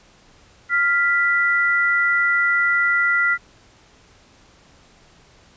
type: tone pair together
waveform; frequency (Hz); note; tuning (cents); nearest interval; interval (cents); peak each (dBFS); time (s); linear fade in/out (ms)
sine; 1396.9 / 1975.5; F6 / B6; 0 / 0; tritone; 600; -18; 0.69-3.38; 50
effects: pink hiss -52 dBFS RMS until 5.56 s + resampled to 16000 Hz